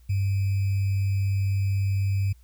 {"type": "tone with sample-and-hold", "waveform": "sine", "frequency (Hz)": 98, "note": "G2", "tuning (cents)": 0, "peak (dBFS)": -21, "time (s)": [0.09, 2.33], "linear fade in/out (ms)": 10, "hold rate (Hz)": 2450, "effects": ["added 60 Hz sine -50 dBFS peak until 2.43 s", "white hiss -66 dBFS RMS until 2.43 s"]}